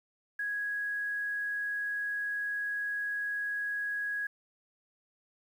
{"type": "tone with quantisation", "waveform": "sine", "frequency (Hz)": 1661.2, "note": "G#6", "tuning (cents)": 0, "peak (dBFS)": -31, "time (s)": [0.39, 4.27], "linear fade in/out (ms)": 5, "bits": 10, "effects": []}